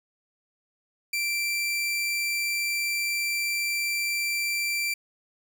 sawtooth tone, 2349 Hz, D7, in tune, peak -22 dBFS, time 1.13-4.94 s, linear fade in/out 5 ms, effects none

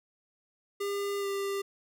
square tone with pitch glide, 402.2 to 396.4 Hz, G4 to G4, +44 to +19 cents, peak -31 dBFS, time 0.8-1.62 s, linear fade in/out 10 ms, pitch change -25 cents, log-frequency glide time 1.19-1.27 s, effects none

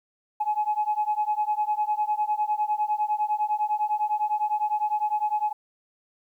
sine beating tone pair, 841 / 850.9 Hz, G#5 / G#5, +22 / +42 cents, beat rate 9.9 Hz, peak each -25 dBFS, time 0.4-5.53 s, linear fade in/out 10 ms, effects tanh soft clip ceiling -16 dBFS + 10-bit

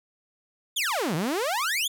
sawtooth exponential two-way sweep, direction down then up, 3729 to 146.83 to 3604 Hz, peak -21 dBFS, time 0.76-1.88 s, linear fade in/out 10 ms, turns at 1.15 s, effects none

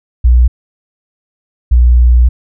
sine tone pair in turn, 60.8 / 60.57 Hz, B1 / B1, -26 / -33 cents, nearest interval unison, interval 7 cents, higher first, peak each -3 dBFS, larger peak neither, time 0.24-0.48 / 1.71-2.29 s, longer second, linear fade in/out 10 ms, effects none

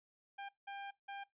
sawtooth tone bursts at uneven times, 797 Hz, G5, 28 cents sharp, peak -40 dBFS, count 3, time 0.38-0.49 / 0.67-0.91 / 1.08-1.24 s, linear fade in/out 10 ms, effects noise-tail reverb RT60 0.2 s tail -22 dB re dry + resampled to 8000 Hz

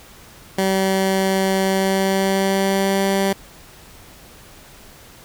15% pulse tone with pitch glide, 191.7 to 195.16 Hz, G3 to G3, -38 to -7 cents, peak -10 dBFS, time 0.58-3.33 s, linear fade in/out 5 ms, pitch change +31 cents, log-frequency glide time 1.64-3.01 s, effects pink hiss -44 dBFS RMS until 5.24 s

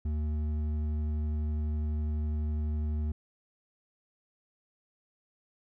sine tone with hard clipping, 76 Hz, D#2, 40 cents flat, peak -30 dBFS, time 0.05-3.12 s, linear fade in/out 5 ms, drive 7 dB, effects none

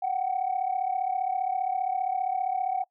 sine tone pair together, 733.9 / 769 Hz, F#5 / G5, -14 / -33 cents, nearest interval minor second, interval 81 cents, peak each -27 dBFS, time 0.02-2.84 s, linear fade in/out 10 ms, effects noise-tail reverb RT60 0.1 s tail -22 dB re dry + tanh soft clip ceiling -19 dBFS

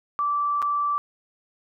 sine tone with dropouts, 1164 Hz, D6, 16 cents flat, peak -21 dBFS, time 0.19-0.98 s, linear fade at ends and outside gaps 0 ms, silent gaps 0.619-0.625 s, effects none

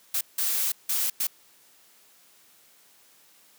blue noise bursts at uneven times, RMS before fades -26 dBFS, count 4, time 0.14-0.21 / 0.38-0.72 / 0.89-1.1 / 1.2-1.27 s, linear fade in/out 5 ms, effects white hiss -58 dBFS RMS until 3.58 s + high-pass 150 Hz 12 dB/octave

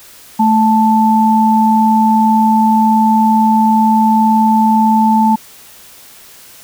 sine tone pair together, 219.8 / 879 Hz, A3 / A5, -2 / -2 cents, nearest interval 2 octaves, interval 2400 cents, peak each -10 dBFS, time 0.39-5.36 s, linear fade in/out 10 ms, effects white hiss -39 dBFS RMS until 6.63 s

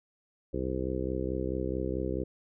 harmonic tone, 64.6 Hz, C2, 21 cents flat, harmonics 1 / 2 / 3 / 4 / 5 / 6 / 7 / 8, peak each -36 / -39 / -39 / -41 / -36 / -36 / -39 / -39 dBFS, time 0.53-2.24 s, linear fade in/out 10 ms, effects none

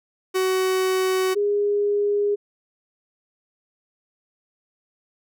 45% pulse / sine tone pair in turn, 375 / 409.9 Hz, F#4 / G#4, +23 / -23 cents, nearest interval major second, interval 154 cents, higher second, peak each -19 / -18 dBFS, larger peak second, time 0.34-1.35 / 1.35-2.36 s, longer neither, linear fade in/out 20 ms, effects none

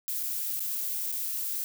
violet noise with dropouts, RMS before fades -32 dBFS, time 0.08-1.64 s, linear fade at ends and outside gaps 0 ms, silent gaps 0.23-0.234 / 0.595-0.604 / 1.117-1.124 s, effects none

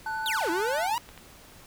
triangle tone with vibrato, 1489 Hz, F#6, 11 cents sharp, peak -31 dBFS, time 0.06-0.87 s, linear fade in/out 5 ms, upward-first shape square, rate 12 Hz, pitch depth 12 cents each way
sine tone, 880 Hz, A5, in tune, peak -31 dBFS, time 0.06-0.95 s, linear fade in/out 2 ms
45% pulse exponential two-way sweep, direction down then up, 4018 to 317.6 to 992 Hz, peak -27 dBFS, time 0.26-0.98 s, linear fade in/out 0 ms, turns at 0.5 s
clicks, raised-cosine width 0.3 ms, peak -29 dBFS, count 5, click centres 0.783 / 0.944 / 0.98 / 1.09 / 1.177 s
effects pink hiss -51 dBFS RMS until 1.66 s

